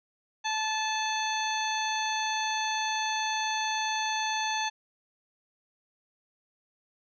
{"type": "harmonic tone with a mistuned harmonic", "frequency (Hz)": 871, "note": "A5", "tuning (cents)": -18, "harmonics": [1, 2, 3, 4, 5, 7], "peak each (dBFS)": [-30, -35, -36, -36, -39, -39], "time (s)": [0.44, 4.7], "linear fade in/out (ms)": 20, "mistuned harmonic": 7, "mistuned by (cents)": 45, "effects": []}